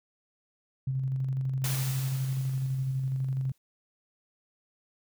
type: tone with tremolo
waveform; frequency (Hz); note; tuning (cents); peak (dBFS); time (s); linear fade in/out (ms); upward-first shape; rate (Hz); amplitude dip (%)
sine; 132.5; C3; +22; -26; 0.87-3.52; 5; square; 12; 25
type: noise with exponential decay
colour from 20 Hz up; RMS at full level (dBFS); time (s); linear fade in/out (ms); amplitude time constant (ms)
white; -33; 1.64-3.58; 2; 420
effects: none